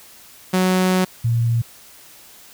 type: tone pair in turn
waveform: sawtooth / sine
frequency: 185 / 116.77 Hz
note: F#3 / A#2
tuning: 0 / +3 cents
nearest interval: minor sixth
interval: 797 cents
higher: first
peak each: -11 / -15 dBFS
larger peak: first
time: 0.53-1.05 / 1.24-1.62 s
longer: first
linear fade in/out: 10 ms
effects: white hiss -45 dBFS RMS until 2.53 s